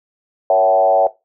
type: tone with frequency modulation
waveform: sine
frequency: 659.3 Hz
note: E5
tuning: in tune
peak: -9 dBFS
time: 0.5-1.07 s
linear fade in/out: 2 ms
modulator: 99.7 Hz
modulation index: 1.3
effects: noise-tail reverb RT60 0.2 s tail -17 dB re dry

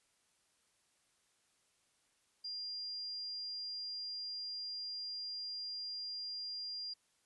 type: tone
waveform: sine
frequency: 4800 Hz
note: D8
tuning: 37 cents sharp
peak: -40 dBFS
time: 2.44-6.94 s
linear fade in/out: 10 ms
effects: white hiss -75 dBFS RMS until 7.25 s + resampled to 24000 Hz

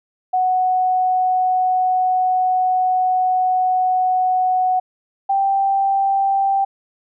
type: tone pair in turn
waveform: sine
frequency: 740 / 784 Hz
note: F#5 / G5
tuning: 0 / 0 cents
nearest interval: minor second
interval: 100 cents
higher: second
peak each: -14 dBFS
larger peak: neither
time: 0.33-4.8 / 5.29-6.65 s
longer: first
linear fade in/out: 10 ms
effects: none

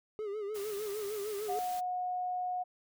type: tone with vibrato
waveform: triangle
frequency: 415.3 Hz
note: G#4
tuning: in tune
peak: -33 dBFS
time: 0.19-1.59 s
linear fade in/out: 0 ms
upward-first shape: sine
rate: 6.6 Hz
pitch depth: 84 cents each way
type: noise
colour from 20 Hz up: white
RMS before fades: -47 dBFS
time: 0.54-1.81 s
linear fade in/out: 20 ms
type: tone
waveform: sine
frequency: 727 Hz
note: F#5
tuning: 31 cents flat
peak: -32 dBFS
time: 1.48-2.64 s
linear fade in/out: 20 ms
effects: none

